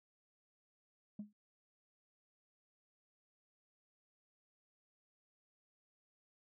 sine tone with exponential decay, 208.2 Hz, G#3, 5 cents sharp, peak -37 dBFS, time 1.19-1.33 s, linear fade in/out 5 ms, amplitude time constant 29 ms, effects tanh soft clip ceiling -39 dBFS

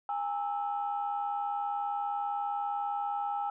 sine tone cluster, 815 / 895 / 1311 Hz, G#5 / A5 / E6, -33 / +29 / -10 cents, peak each -31 / -39 / -38 dBFS, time 0.09-3.5 s, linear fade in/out 2 ms, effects tanh soft clip ceiling -22 dBFS

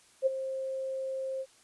sine tone with ADSR envelope, 530 Hz, C5, 22 cents sharp, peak -20 dBFS, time 0.22-1.46 s, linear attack 43 ms, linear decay 20 ms, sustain -12 dB, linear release 51 ms, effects white hiss -61 dBFS RMS until 1.63 s + resampled to 24000 Hz

